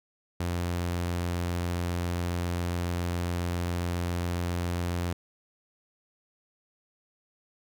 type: tone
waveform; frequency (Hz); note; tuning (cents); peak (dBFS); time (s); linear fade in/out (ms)
sawtooth; 87.31; F2; 0; -24; 0.4-5.13; 5
effects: none